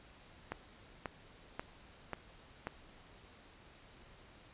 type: click train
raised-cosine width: 0.5 ms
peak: -23 dBFS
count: 5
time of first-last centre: 0.52-2.671 s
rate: 1.86 Hz
effects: pink hiss -59 dBFS RMS until 4.53 s + resampled to 8000 Hz